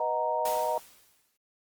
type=chord; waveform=sine; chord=B major seventh; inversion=none; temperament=equal; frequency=493.9 / 622.3 / 740 / 932.3 Hz; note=B4 / D#5 / F#5 / A#5; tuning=0 / 0 / 0 / 0 cents; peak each=-35 / -30 / -35 / -29 dBFS; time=0-0.78 s; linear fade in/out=2 ms
type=noise with exponential decay; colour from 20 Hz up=white; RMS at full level=-36 dBFS; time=0.45-1.37 s; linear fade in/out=5 ms; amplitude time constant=200 ms
effects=Opus 24 kbps